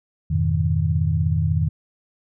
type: chord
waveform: sine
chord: F half-diminished seventh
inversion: none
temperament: equal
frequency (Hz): 87.31 / 103.83 / 123.47 / 155.56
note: F2 / Ab2 / Cb3 / Eb3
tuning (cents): 0 / 0 / 0 / 0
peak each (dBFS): -21 / -26 / -27 / -21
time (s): 0.3-1.69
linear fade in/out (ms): 10
effects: none